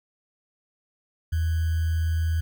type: tone with sample-and-hold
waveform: sine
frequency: 81.4 Hz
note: E2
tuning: 21 cents flat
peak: -21 dBFS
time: 1.32-2.41 s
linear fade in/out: 10 ms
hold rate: 1575 Hz
effects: none